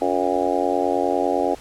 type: harmonic tone with a mistuned harmonic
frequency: 89.9 Hz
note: F#2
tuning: 49 cents flat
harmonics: 3 / 4 / 5 / 6 / 7 / 8 / 9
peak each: -26 / -26 / -26 / -26 / -26 / -26 / -26 dBFS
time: 0.01-1.55 s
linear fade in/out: 10 ms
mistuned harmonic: 3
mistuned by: +75 cents
effects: pink hiss -44 dBFS RMS until 1.6 s + low-pass 10000 Hz 12 dB/octave